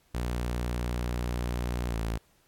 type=tone with pitch glide; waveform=sawtooth; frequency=60.3 to 55.94 Hz; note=B1 to A1; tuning=-41 to +29 cents; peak=-25 dBFS; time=0.14-2.18 s; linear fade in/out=10 ms; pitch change=-130 cents; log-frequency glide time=1.89-1.94 s; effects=pink hiss -66 dBFS RMS until 2.47 s + AAC 64 kbps